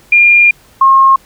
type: tone pair in turn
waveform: sine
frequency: 2407 / 1075.3 Hz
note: D7 / C6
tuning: +42 / +47 cents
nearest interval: octave + major second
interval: 1395 cents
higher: first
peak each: -3 dBFS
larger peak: neither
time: 0.12-0.51 / 0.81-1.16 s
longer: first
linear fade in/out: 5 ms
effects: pink hiss -45 dBFS RMS until 1.25 s